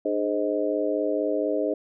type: harmonic tone with a mistuned harmonic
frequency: 104.3 Hz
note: G#2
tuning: 8 cents sharp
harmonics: 3 / 4 / 5 / 6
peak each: -28 / -28 / -28 / -28 dBFS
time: 0.05-1.74 s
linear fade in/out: 5 ms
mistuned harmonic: 3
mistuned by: -62 cents
effects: none